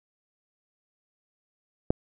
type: click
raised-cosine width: 2 ms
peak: -8 dBFS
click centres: 1.905 s
effects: none